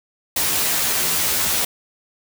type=noise with comb filter; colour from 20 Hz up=white; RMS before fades=-20 dBFS; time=0.36-1.65 s; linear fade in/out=5 ms; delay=13 ms; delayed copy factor=+0.9; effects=none

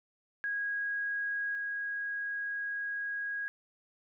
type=tone pair in turn; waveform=sine; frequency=1646 / 1646 Hz; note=G#6 / G#6; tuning=-16 / -16 cents; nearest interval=unison; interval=0 cents; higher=neither; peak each=-31 / -33 dBFS; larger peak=first; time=0.44-1.55 / 1.55-3.48 s; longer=second; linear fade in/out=0 ms; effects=none

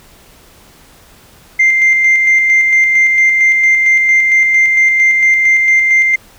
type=tone with tremolo; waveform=sine; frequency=2093 Hz; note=C7; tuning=in tune; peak=-4 dBFS; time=1.59-6.16 s; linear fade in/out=10 ms; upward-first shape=square; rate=4.4 Hz; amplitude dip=35%; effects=tanh soft clip ceiling -3 dBFS + pink hiss -43 dBFS RMS until 6.38 s

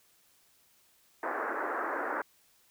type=band-pass noise; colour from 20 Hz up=white; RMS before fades=-34 dBFS; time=1.23-2.22 s; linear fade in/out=2 ms; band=280 to 1700 Hz; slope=48 dB/octave; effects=white hiss -66 dBFS RMS until 2.7 s

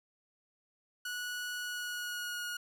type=tone with pitch glide; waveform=sawtooth; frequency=1467 to 1442.6 Hz; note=F#6 to F#6; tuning=-15 to -44 cents; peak=-33 dBFS; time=1.05-2.57 s; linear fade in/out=5 ms; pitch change=-29 cents; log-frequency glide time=1.55-2.45 s; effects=none

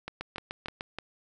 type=two click trains; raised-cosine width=0.3 ms; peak=-20 / -19 dBFS; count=4 / 5; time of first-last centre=0.08-0.986 / 0.21-0.809 s; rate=3.31 / 6.68 Hz; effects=none

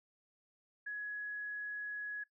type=tone; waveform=sine; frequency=1679 Hz; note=G#6; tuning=18 cents sharp; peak=-38 dBFS; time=0.86-2.24 s; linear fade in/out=10 ms; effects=noise-tail reverb RT60 0.1 s tail -19 dB re dry

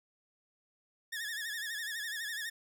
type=tone with vibrato; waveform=sawtooth; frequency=1760 Hz; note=A6; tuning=in tune; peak=-33 dBFS; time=1.12-2.5 s; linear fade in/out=10 ms; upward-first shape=sine; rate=12 Hz; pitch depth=100 cents each way; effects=none

